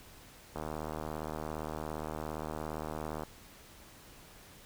click train, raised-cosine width 1 ms, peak -24 dBFS, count 208, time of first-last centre 0.56-3.234 s, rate 77.4 Hz, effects pink hiss -55 dBFS RMS until 4.65 s

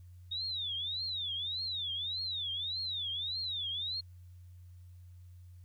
sine tone with vibrato, 3690 Hz, A#7, 18 cents flat, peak -34 dBFS, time 0.31-4.01 s, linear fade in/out 10 ms, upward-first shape triangle, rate 1.7 Hz, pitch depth 270 cents each way, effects added 89 Hz sine -50 dBFS peak until 5.64 s + white hiss -75 dBFS RMS until 5.64 s

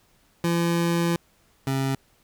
25% pulse tone pair in turn, 170 / 134.93 Hz, F3 / C#3, -46 / -46 cents, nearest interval major third, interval 400 cents, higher first, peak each -17 / -19 dBFS, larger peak first, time 0.44-1.16 / 1.67-1.95 s, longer first, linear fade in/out 2 ms, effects pink hiss -62 dBFS RMS until 2.23 s

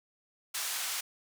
white band-pass noise, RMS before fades -35 dBFS, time 0.54-1.01 s, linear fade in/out 10 ms, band 910 to 11000 Hz, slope 12 dB/octave, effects none

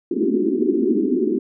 white band-pass noise, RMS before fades -19 dBFS, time 0.11-1.39 s, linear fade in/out 5 ms, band 210 to 400 Hz, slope 96 dB/octave, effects none

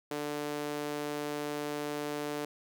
sawtooth tone with high-pass filter, 147.5 Hz, D3, 8 cents sharp, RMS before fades -36 dBFS, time 0.11-2.45 s, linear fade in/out 2 ms, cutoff 370 Hz, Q 1.7, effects none

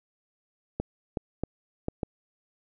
clicks, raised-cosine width 2 ms, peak -15 dBFS, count 5, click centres 0.8 / 1.172 / 1.436 / 1.884 / 2.032 s, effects none

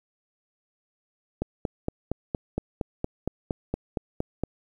click train, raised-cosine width 2 ms, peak -13 dBFS, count 14, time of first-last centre 1.42-4.436 s, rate 4.31 Hz, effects 9-bit

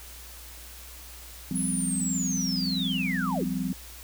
sine chord, F suspended second, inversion none, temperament equal with one note detuned, 174.61 / 196 / 257.1 Hz, F3 / G3 / C4, 0 / 0 / -30 cents, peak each -31 dBFS, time 1.51-3.73 s, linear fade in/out 2 ms
sine linear sweep, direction down, 10548 to 171.4 Hz, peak -29 dBFS, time 1.55-3.46 s, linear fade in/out 10 ms
effects added 60 Hz sine -46 dBFS peak until 4.03 s + white hiss -46 dBFS RMS until 4.03 s

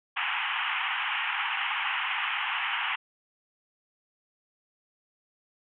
white band-pass noise, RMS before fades -30 dBFS, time 0.16-2.96 s, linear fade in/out 10 ms, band 780 to 3100 Hz, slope 96 dB/octave, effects none

